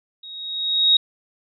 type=tone with level ramp; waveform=sine; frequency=3774 Hz; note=A#7; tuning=21 cents sharp; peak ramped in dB=-36 to -10 dBFS; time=0.23-0.97 s; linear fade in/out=5 ms; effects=none